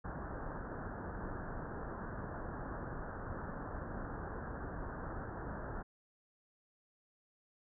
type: low-pass noise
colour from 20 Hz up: pink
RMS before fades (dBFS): -43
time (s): 0.04-5.83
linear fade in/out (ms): 10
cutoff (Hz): 1700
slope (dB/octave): 96
effects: none